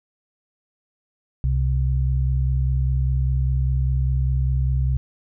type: tone pair together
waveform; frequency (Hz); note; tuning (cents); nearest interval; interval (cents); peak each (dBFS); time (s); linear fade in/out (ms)
sine; 65 / 130; C2 / C3; -11 / -11; octave; 1200; -19 / -22; 1.44-4.97; 0
effects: none